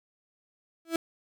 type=tone with exponential growth; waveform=35% pulse; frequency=329.6 Hz; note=E4; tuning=in tune; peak=-20 dBFS; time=0.85-0.96 s; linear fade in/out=2 ms; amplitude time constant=23 ms; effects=none